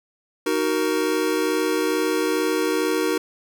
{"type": "chord", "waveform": "square", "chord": "D# minor", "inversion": "none", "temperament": "just", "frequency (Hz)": [311.1, 373.4, 466.7], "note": ["D#4", "F#4", "A#4"], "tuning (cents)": [0, 16, 2], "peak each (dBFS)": -25, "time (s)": [0.46, 3.18], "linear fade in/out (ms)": 5, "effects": []}